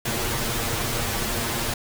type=noise with comb filter; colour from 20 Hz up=pink; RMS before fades=-26 dBFS; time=0.05-1.74 s; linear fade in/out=5 ms; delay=8.6 ms; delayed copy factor=+0.85; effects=none